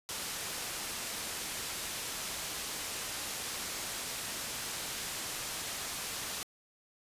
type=low-pass noise; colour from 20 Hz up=white; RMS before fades=-39 dBFS; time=0.09-6.43 s; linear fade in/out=0 ms; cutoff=9600 Hz; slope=12 dB/octave; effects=resampled to 32000 Hz